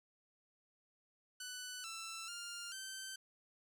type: tone with pitch steps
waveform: 10% pulse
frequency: 1493 / 1333 / 1401 / 1546 Hz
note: F#6 / E6 / F6 / G6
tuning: +15 / +19 / +5 / -24 cents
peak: -36 dBFS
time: 1.4-3.16 s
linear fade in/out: 5 ms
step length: 440 ms
effects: none